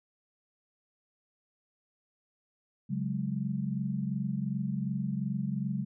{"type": "chord", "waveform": "sine", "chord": "C# suspended fourth", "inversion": "none", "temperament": "equal", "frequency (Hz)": [138.59, 185, 207.7], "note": ["C#3", "F#3", "G#3"], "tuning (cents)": [0, 0, 0], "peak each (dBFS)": -34, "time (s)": [2.89, 5.85], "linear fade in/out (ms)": 20, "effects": []}